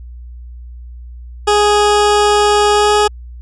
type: tone with pitch glide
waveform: 20% pulse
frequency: 415.3 to 418.2 Hz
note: G#4 to G#4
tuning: 0 to +12 cents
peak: -4 dBFS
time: 1.47-3.08 s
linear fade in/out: 10 ms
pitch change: +12 cents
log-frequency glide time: 2.72-2.93 s
effects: added 60 Hz sine -29 dBFS peak until 3.41 s + resampled to 22050 Hz